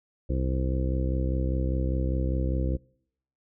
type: harmonic tone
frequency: 65 Hz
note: C2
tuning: 11 cents flat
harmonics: 1 / 2 / 3 / 4 / 5 / 6 / 7 / 8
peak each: -26 / -31 / -37 / -37 / -35 / -44 / -41 / -38 dBFS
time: 0.29-2.77 s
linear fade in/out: 10 ms
effects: noise-tail reverb RT60 0.7 s tail -25 dB re dry